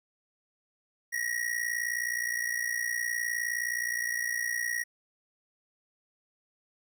square ring-modulated tone, 1900 Hz, A#6, 33 cents sharp, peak -27 dBFS, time 1.12-4.84 s, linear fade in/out 20 ms, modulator 29.7 Hz, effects none

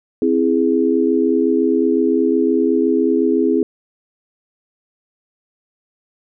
sine chord, C augmented, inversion none, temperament equal, 261.6 / 329.6 / 415.3 Hz, C4 / E4 / G#4, 0 / 0 / 0 cents, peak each -17 dBFS, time 0.22-3.63 s, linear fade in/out 2 ms, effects none

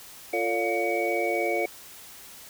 sine tone cluster, 346.8 / 449.7 / 570 / 707 / 2252 Hz, F4 / A4 / C#5 / F5 / C#7, -12 / +38 / +48 / +21 / +27 cents, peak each -30 dBFS, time 0.33-1.66 s, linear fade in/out 5 ms, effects white hiss -46 dBFS RMS until 2.49 s

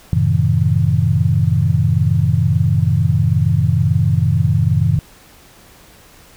sine chord, F# diminished seventh, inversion none, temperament just, 92.5 / 111 / 133.2 / 159.84 Hz, F#2 / A2 / C3 / Eb3, 0 / +16 / +31 / +47 cents, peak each -17 dBFS, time 0.13-4.99 s, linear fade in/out 0 ms, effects pink hiss -45 dBFS RMS until 6.36 s

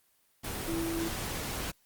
sine tone in noise, 331.4 Hz, E4, 9 cents sharp, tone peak -31 dBFS, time 0.67-1.09 s, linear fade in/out 20 ms, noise pink, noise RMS -36 dBFS, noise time 0.43-1.72 s, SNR +2 dB, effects white hiss -69 dBFS RMS until 1.85 s + Opus 24 kbps

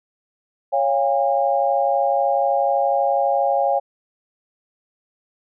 sine chord, Db major, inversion none, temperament equal with one note detuned, 554.4 / 698.5 / 810.7 Hz, Db5 / F5 / Ab5, 0 / 0 / -42 cents, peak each -20 / -21 / -20 dBFS, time 0.72-3.8 s, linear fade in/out 20 ms, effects none

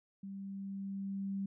sine tone with level ramp, 196 Hz, G3, in tune, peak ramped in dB -42 to -34 dBFS, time 0.23-1.46 s, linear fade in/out 5 ms, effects none

